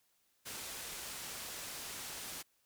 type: low-pass noise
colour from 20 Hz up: white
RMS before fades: -45 dBFS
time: 0.45-2.43 s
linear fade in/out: 20 ms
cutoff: 11000 Hz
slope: 12 dB/octave
effects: white hiss -75 dBFS RMS until 2.65 s